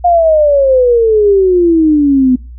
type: exponential sweep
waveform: sine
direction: down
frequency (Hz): 714 to 249.2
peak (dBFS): -5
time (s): 0.04-2.36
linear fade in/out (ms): 10
effects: noise-tail reverb RT60 0.3 s tail -21 dB re dry + added 60 Hz sine -27 dBFS peak until 2.58 s